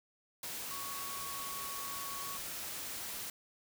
sine tone in noise, 1115 Hz, C#6, 10 cents sharp, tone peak -44 dBFS, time 0.71-2.37 s, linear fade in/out 2 ms, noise white, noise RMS -42 dBFS, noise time 0.43-3.3 s, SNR -5 dB, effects none

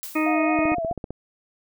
blue noise with exponential decay, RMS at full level -32 dBFS, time 0.03-0.45 s, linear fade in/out 0 ms, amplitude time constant 91 ms
harmonic tone, 311.1 Hz, D#4, in tune, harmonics 1 / 2 / 3 / 4 / 6 / 7 / 8, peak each -21 / -30 / -33 / -29 / -35 / -33 / -29 dBFS, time 0.15-0.75 s, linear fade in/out 10 ms
sine tone with vibrato, 682 Hz, F5, 41 cents flat, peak -24 dBFS, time 0.26-0.93 s, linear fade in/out 5 ms, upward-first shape sine, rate 4.7 Hz, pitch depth 84 cents each way
click train, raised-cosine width 2 ms, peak -18 dBFS, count 9, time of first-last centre 0.59-1.106 s, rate 15.5 Hz
effects none

